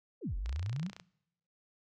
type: exponential two-way sweep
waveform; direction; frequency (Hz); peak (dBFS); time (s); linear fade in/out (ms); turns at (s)
sine; down then up; 563 to 41.7 to 210.1; -33; 0.21-0.91; 50; 0.36
type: click train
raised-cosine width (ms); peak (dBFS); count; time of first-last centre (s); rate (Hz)
0.2; -29; 17; 0.46-0.999; 29.7
effects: noise-tail reverb RT60 0.8 s tail -23 dB re dry